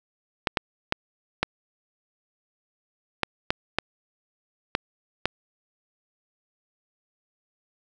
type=clicks; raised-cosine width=0.3 ms; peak=-5 dBFS; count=9; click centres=0.472 / 0.572 / 0.924 / 1.43 / 3.233 / 3.505 / 3.786 / 4.751 / 5.256 s; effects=none

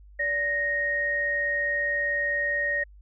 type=tone pair together; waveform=sine; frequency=578.9 / 1864.7 Hz; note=D5 / A#6; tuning=-25 / 0 cents; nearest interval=octave + minor sixth; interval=2025 cents; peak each=-32 / -24 dBFS; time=0.19-2.84 s; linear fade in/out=10 ms; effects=added 50 Hz sine -47 dBFS peak until 3.01 s

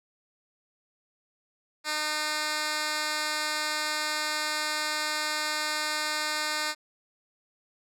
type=tone with band-pass filter; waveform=10% pulse; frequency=304.4 Hz; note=D#4; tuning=38 cents flat; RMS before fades=-30 dBFS; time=1.84-6.75 s; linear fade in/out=50 ms; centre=4400 Hz; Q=0.67; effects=none

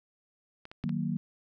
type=clicks; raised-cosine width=0.3 ms; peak=-29 dBFS; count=4; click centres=0.654 / 0.715 / 0.838 / 0.893 s
type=chord; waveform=sine; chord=D# minor; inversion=none; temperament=just; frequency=155.56 / 186.68 / 233.3 Hz; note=D#3 / F#3 / A#3; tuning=0 / +16 / +2 cents; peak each=-33 dBFS; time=0.84-1.17 s; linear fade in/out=0 ms
effects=none

